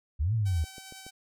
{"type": "linear two-way sweep", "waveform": "sine", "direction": "up then down", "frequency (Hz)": [62.9, 116.54, 73.2], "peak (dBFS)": -24, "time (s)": [0.19, 0.65], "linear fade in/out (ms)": 20, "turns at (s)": 0.34}
{"type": "tone with tremolo", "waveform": "5% pulse", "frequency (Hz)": 767, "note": "G5", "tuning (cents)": -38, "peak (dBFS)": -32, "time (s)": [0.45, 1.11], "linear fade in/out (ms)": 20, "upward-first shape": "sine", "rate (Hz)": 9.9, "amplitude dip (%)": 25}
{"type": "click train", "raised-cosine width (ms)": 2, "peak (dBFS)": -34, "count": 4, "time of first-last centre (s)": [0.64, 1.066], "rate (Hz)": 7.05}
{"effects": []}